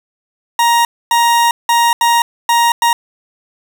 40% pulse tone bursts at uneven times, 939 Hz, A#5, 12 cents sharp, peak -8 dBFS, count 6, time 0.59-0.85 / 1.11-1.51 / 1.69-1.93 / 2.01-2.22 / 2.49-2.72 / 2.82-2.93 s, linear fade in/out 2 ms, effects 7-bit

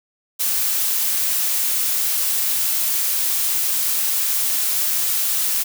blue noise, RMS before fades -20 dBFS, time 0.39-5.64 s, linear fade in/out 20 ms, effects none

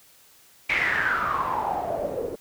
white noise with low-pass filter sweep, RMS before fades -26 dBFS, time 0.69-2.36 s, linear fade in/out 10 ms, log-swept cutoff 2300 to 420 Hz, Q 8, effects white hiss -55 dBFS RMS until 2.4 s

